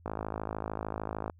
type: click train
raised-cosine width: 1 ms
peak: -20 dBFS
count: 67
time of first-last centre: 0.06-1.298 s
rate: 53.3 Hz
effects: added 85 Hz sine -55 dBFS peak until 1.39 s